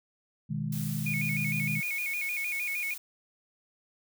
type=chord; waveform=sine; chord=G# minor; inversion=first; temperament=equal; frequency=123.47 / 155.56 / 207.7 Hz; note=B2 / D#3 / G#3; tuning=0 / 0 / 0 cents; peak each=-36 / -32 / -35 dBFS; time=0.49-1.81 s; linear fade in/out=20 ms
type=noise; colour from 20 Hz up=blue; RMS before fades=-41 dBFS; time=0.72-2.98 s; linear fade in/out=5 ms
type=tone with vibrato; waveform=sine; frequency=2320 Hz; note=D7; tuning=22 cents flat; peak=-30 dBFS; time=1.06-2.94 s; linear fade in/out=5 ms; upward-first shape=square; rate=6.5 Hz; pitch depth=89 cents each way
effects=none